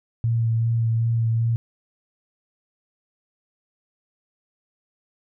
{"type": "tone with vibrato", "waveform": "sine", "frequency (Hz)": 114.7, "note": "A#2", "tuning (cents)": -28, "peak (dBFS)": -18, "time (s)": [0.24, 1.56], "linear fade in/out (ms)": 0, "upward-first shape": "sine", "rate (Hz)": 2.6, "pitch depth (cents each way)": 18, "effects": []}